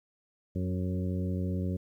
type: harmonic tone with a mistuned harmonic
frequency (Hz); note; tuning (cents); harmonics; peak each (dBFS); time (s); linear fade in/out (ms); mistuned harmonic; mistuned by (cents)
91.5; F#2; -19; 1 / 2 / 3 / 4 / 5 / 6; -31 / -33 / -39 / -42 / -45 / -45; 0.55-1.77; 10; 4; +17
effects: 11-bit